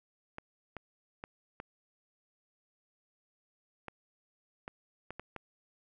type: clicks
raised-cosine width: 0.5 ms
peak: -26 dBFS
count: 9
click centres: 0.384 / 0.767 / 1.239 / 1.601 / 3.883 / 4.679 / 5.106 / 5.196 / 5.363 s
effects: none